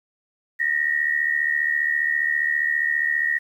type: tone pair together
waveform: sine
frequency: 1838.1 / 1913 Hz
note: A#6 / A#6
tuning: -25 / +44 cents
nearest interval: minor second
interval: 69 cents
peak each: -22 dBFS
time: 0.59-3.39 s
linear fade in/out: 20 ms
effects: 9-bit